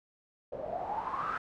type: noise with low-pass filter sweep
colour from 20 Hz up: white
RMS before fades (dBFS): -36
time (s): 0.52-1.38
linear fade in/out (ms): 5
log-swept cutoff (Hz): 530 to 1400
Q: 9.9
effects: none